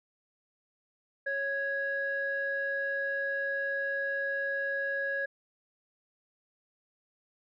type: tone pair together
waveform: sine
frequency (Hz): 552.4 / 1661.2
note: C#5 / G#6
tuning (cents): -6 / 0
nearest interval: octave + perfect fifth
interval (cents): 1906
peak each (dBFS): -34 / -30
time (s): 1.26-5.26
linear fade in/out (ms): 10
effects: tanh soft clip ceiling -22 dBFS